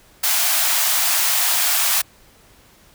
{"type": "high-pass noise", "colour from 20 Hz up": "white", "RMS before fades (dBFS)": -18, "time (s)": [0.23, 2.02], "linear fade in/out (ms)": 10, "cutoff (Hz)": 630, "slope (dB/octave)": 96, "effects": ["pink hiss -51 dBFS RMS until 2.94 s"]}